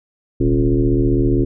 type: tone with frequency modulation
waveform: sine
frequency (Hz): 196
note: G3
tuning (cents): 0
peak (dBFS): -12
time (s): 0.4-1.45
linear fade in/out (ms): 10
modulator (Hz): 75.4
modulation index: 2.6
effects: none